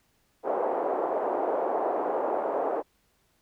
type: band-pass noise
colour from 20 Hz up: white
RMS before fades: -28 dBFS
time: 0.43-2.83 s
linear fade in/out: 50 ms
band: 370 to 790 Hz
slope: 24 dB/octave
effects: pink hiss -69 dBFS RMS until 3.41 s